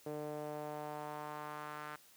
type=tone with band-pass filter sweep; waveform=sawtooth; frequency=150 Hz; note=D3; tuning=37 cents sharp; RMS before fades=-44 dBFS; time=0.06-1.96 s; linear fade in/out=5 ms; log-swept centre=480 to 1400 Hz; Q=2; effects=white hiss -63 dBFS RMS until 2.16 s + high-pass 80 Hz 12 dB/octave